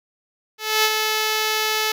5% pulse tone with ADSR envelope, 433.4 Hz, A4, 26 cents flat, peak -3 dBFS, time 0.58-1.92 s, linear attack 260 ms, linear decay 50 ms, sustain -5 dB, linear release 4 ms, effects none

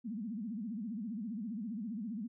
sine tone with vibrato, 218.3 Hz, A3, 13 cents flat, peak -37 dBFS, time 0.04-2.28 s, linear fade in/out 20 ms, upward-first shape sine, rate 15 Hz, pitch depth 200 cents each way, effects none

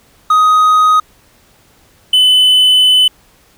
triangle tone pair in turn, 1253 / 3015 Hz, D#6 / F#7, +12 / +32 cents, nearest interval octave + minor third, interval 1520 cents, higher second, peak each -4 dBFS, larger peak neither, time 0.3-1 / 2.13-3.08 s, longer second, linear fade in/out 5 ms, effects pink hiss -49 dBFS RMS until 3.57 s

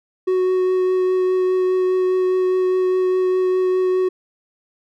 triangle tone with vibrato, 370 Hz, F#4, in tune, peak -13 dBFS, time 0.27-4.09 s, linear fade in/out 10 ms, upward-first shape triangle, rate 4.9 Hz, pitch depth 11 cents each way, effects none

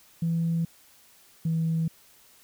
sine tone pair in turn, 166.2 / 162.69 Hz, E3 / E3, +15 / -22 cents, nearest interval unison, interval 37 cents, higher first, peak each -22 dBFS, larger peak neither, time 0.22-0.65 / 1.45-1.88 s, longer neither, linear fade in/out 5 ms, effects tanh soft clip ceiling -19 dBFS + white hiss -57 dBFS RMS until 2.43 s

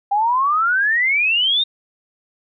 sine exponential sweep, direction up, 790 to 3729 Hz, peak -14 dBFS, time 0.11-1.64 s, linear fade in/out 10 ms, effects none

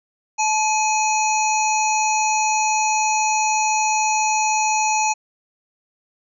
harmonic tone with a mistuned harmonic, 841 Hz, G#5, 22 cents sharp, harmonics 1 / 3 / 5 / 7 / 8, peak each -18 / -24 / -35 / -27 / -26 dBFS, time 0.38-5.14 s, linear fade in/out 20 ms, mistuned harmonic 1, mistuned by +45 cents, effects none

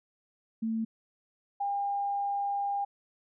sine tone pair in turn, 223.8 / 803.8 Hz, A3 / G5, +30 / +43 cents, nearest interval octave + minor seventh, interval 2213 cents, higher second, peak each -28 dBFS, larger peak neither, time 0.62-0.85 / 1.6-2.85 s, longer second, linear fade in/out 10 ms, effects none

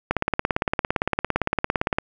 click train, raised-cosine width 0.5 ms, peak -5 dBFS, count 34, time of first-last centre 0.11-1.985 s, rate 17.6 Hz, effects none

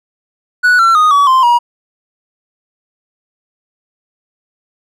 triangle tone with pitch steps, 1474 / 1351.7 / 1239.5 / 1136.6 / 1042.3 / 955.8 Hz, F#6 / E6 / D#6 / C#6 / C6 / A#5, -7 / +43 / -7 / +43 / -7 / +43 cents, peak -4 dBFS, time 0.63-1.59 s, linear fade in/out 20 ms, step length 160 ms, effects none

